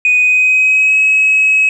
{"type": "tone with pitch glide", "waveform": "sine", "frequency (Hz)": [2489, 2560], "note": ["D#7", "D#7"], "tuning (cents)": [0, 49], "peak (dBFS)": -6, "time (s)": [0.05, 1.69], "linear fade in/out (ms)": 2, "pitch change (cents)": 49, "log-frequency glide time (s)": [0.18, 0.97], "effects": ["tanh soft clip ceiling -4 dBFS", "8-bit"]}